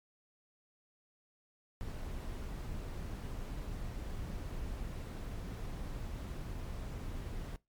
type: noise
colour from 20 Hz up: brown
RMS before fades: -41 dBFS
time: 1.81-7.56 s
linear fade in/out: 0 ms
effects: noise-tail reverb RT60 0.2 s tail -21 dB re dry + MP3 96 kbps